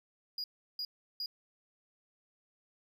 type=tone bursts; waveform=triangle; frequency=4880 Hz; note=D#8; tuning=34 cents flat; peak=-34 dBFS; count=3; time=0.38-1.26 s; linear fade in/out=2 ms; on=60 ms; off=350 ms; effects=none